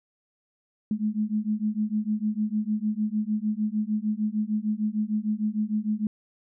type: beating tone pair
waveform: sine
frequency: 210 / 216.6 Hz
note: G#3 / A3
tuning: +19 / -27 cents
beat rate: 6.6 Hz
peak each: -27 dBFS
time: 0.91-6.07 s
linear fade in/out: 2 ms
effects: none